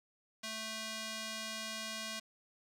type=tone with band-pass filter; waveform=square; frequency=220 Hz; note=A3; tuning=in tune; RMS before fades=-42 dBFS; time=0.43-2.2 s; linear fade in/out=10 ms; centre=4700 Hz; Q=0.77; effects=none